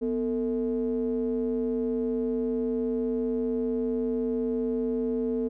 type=ring-modulated tone; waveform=triangle; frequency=99.4 Hz; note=G2; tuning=25 cents sharp; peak=-20 dBFS; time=0.01-5.49 s; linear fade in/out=20 ms; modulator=348 Hz; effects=none